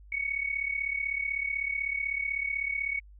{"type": "tone pair together", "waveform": "sine", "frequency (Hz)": [2214, 2250], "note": ["C#7", "C#7"], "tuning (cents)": [-3, 25], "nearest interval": "unison", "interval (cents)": 28, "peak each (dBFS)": [-31, -32], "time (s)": [0.12, 3], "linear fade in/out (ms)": 5, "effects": ["added 50 Hz sine -49 dBFS peak until 3.19 s"]}